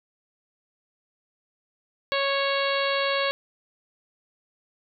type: harmonic tone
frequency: 553 Hz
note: C#5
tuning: 4 cents flat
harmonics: 1 / 2 / 3 / 4 / 5 / 6 / 7 / 8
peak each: -26 / -29 / -31 / -32 / -33 / -34 / -34 / -35 dBFS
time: 2.12-3.31 s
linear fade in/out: 0 ms
effects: none